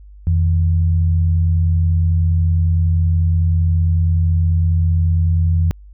sine tone pair together, 85.41 / 156.2 Hz, F2 / D#3, -38 / +7 cents, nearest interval minor seventh, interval 1045 cents, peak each -12 / -22 dBFS, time 0.27-5.71 s, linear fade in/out 0 ms, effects added 50 Hz sine -37 dBFS peak until 5.93 s

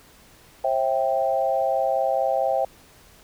sine chord, C major, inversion none, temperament equal with one note detuned, 535.2 / 659.3 / 784 Hz, C5 / E5 / G5, +39 / 0 / 0 cents, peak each -24 dBFS, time 0.64-2.65 s, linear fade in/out 5 ms, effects pink hiss -52 dBFS RMS until 3.23 s

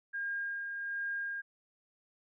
sine tone with tremolo, 1615 Hz, G#6, 49 cents flat, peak -33 dBFS, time 0.13-1.42 s, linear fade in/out 20 ms, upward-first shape sine, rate 1.3 Hz, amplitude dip 35%, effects none

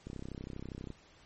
click train, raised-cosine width 3 ms, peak -29 dBFS, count 28, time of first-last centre 0.07-0.903 s, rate 32.4 Hz, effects pink hiss -61 dBFS RMS until 1.25 s + MP3 32 kbps

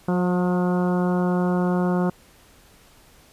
harmonic tone with a mistuned harmonic, 179.7 Hz, F3, 50 cents sharp, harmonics 1 / 2 / 3 / 4 / 5 / 6 / 7 / 8, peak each -20 / -26 / -30 / -32 / -34 / -36 / -37 / -38 dBFS, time 0.08-2.1 s, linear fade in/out 5 ms, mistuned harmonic 3, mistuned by -17 cents, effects pink hiss -53 dBFS RMS until 3.32 s + resampled to 32000 Hz

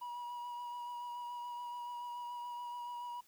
triangle tone with vibrato, 966 Hz, B5, 39 cents flat, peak -39 dBFS, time 0.01-3.21 s, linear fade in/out 10 ms, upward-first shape sine, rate 7 Hz, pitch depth 17 cents each way, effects white hiss -68 dBFS RMS until 3.27 s

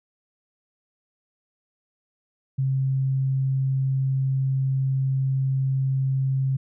sine tone, 133.7 Hz, C3, 38 cents sharp, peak -20 dBFS, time 2.58-6.57 s, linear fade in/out 10 ms, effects none

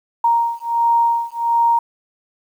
sine beating tone pair, 932.3 / 933.7 Hz, A#5 / A#5, 0 / +3 cents, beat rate 1.4 Hz, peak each -17 dBFS, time 0.24-1.79 s, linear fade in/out 5 ms, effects 8-bit

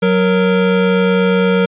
square tone pair together, 184.88 / 466.2 Hz, F#3 / A#4, -1 / 0 cents, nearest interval octave + major third, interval 1601 cents, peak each -14 dBFS, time 0.02-1.66 s, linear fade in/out 10 ms, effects resampled to 8000 Hz

